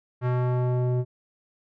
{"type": "tone with low-pass filter sweep", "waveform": "square", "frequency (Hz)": 124.6, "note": "B2", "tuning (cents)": 16, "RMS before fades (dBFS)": -24, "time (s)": [0.21, 1.05], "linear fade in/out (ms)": 50, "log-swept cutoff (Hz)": [1500, 470], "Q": 1.1, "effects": []}